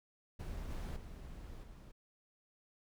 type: noise with level steps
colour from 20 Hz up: brown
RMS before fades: -43 / -41 / -49 / -53 dBFS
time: 0.39-1.92 s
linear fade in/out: 10 ms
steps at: 0.7 / 0.96 / 1.63 s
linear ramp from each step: 5 ms
effects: none